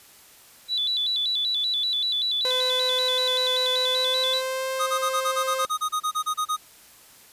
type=tone with vibrato; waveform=sine; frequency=3698 Hz; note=A#7; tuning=15 cents flat; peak=-22 dBFS; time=0.68-4.42 s; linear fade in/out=50 ms; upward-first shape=square; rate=5.2 Hz; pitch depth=110 cents each way
type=tone with pitch glide; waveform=sawtooth; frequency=509 to 526 Hz; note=C5 to C5; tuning=-48 to +9 cents; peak=-22 dBFS; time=2.45-5.65 s; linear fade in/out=0 ms; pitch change=+57 cents; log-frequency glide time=3.81-4.69 s
type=tone bursts; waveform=square; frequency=1244.5 Hz; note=D#6; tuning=in tune; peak=-23 dBFS; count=16; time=4.79-6.568 s; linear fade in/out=20 ms; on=83 ms; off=30 ms
effects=white hiss -51 dBFS RMS until 7.32 s + resampled to 32000 Hz